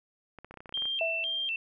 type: clicks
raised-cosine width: 0.5 ms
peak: -30 dBFS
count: 12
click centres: 0.387 / 0.446 / 0.51 / 0.541 / 0.573 / 0.605 / 0.658 / 0.693 / 0.725 / 0.775 / 0.822 / 0.855 s
type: tone with vibrato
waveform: sine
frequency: 2919 Hz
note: F#7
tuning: 24 cents flat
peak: -29 dBFS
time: 0.74-1.56 s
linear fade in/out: 2 ms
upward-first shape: square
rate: 2 Hz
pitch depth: 150 cents each way
type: tone with exponential decay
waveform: sine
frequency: 657 Hz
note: E5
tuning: 6 cents flat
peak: -26 dBFS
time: 1.01-1.52 s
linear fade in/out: 2 ms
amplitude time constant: 110 ms
effects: none